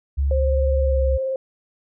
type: tone with pitch glide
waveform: sine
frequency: 69.3 to 66.98 Hz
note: C#2 to C2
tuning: 0 to +41 cents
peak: -17 dBFS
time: 0.17-1.18 s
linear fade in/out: 20 ms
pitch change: -59 cents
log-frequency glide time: 0.82-1 s
type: tone with vibrato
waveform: sine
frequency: 529 Hz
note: C5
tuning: 19 cents sharp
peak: -21 dBFS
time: 0.31-1.36 s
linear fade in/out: 2 ms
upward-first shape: sine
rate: 19 Hz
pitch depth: 14 cents each way
effects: none